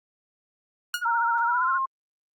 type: tone with exponential decay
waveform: sawtooth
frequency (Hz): 1439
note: F#6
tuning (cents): -49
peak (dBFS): -18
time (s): 0.94-1.06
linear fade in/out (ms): 2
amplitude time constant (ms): 24
type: tone with vibrato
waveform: sine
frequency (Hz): 1396.9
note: F6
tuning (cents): 0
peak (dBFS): -24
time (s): 1.01-1.79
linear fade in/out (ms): 20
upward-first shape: triangle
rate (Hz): 15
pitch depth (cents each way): 97
type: tone with pitch glide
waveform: sine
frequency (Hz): 932.3 to 1064.8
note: A#5 to C6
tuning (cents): 0 to +30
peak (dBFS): -23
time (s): 1.05-1.86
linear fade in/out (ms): 10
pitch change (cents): +230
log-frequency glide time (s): 1.45-1.72
effects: Opus 32 kbps